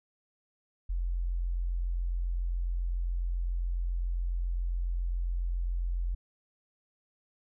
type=tone; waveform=sine; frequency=43.65 Hz; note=F1; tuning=in tune; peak=-28 dBFS; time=0.89-6.15 s; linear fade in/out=10 ms; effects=none